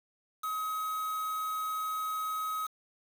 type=tone with quantisation; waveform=triangle; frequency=1269 Hz; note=D#6; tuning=34 cents sharp; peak=-30 dBFS; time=0.43-2.67 s; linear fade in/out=10 ms; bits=7; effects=none